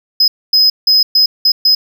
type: tone bursts at uneven times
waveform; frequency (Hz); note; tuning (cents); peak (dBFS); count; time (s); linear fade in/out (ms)
triangle; 5060; D#8; +28; -5; 6; 0.2-0.28 / 0.53-0.7 / 0.87-1.03 / 1.15-1.26 / 1.45-1.52 / 1.65-1.75; 5
effects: none